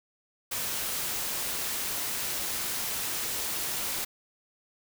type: noise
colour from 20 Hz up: white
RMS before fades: -32 dBFS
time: 0.51-4.05 s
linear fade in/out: 10 ms
effects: none